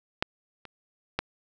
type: clicks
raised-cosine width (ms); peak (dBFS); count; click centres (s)
0.3; -8 / -27 / -10; 3; 0.225 / 0.653 / 1.19
effects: none